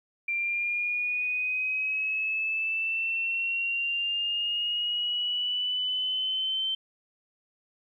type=linear sweep; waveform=sine; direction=up; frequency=2365 to 3105 Hz; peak=-26 dBFS; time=0.28-6.75 s; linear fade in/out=5 ms; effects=11-bit